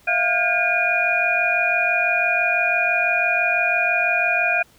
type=tone cluster; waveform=sine; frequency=657 / 703 / 1427 / 1605 / 2440 Hz; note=E5 / F5 / F6 / G6 / D#7; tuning=-6 / +11 / +37 / +40 / -34 cents; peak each=-27 / -24 / -26 / -25 / -19 dBFS; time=0.07-4.63 s; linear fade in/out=10 ms; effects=pink hiss -54 dBFS RMS until 4.78 s